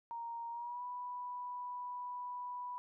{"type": "tone with pitch glide", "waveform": "sine", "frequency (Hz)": [932.3, 985.5], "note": ["A#5", "B5"], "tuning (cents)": [0, -4], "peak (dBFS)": -40, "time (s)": [0.11, 2.78], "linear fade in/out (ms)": 0, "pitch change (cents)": 96, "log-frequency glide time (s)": [0.5, 0.83], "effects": []}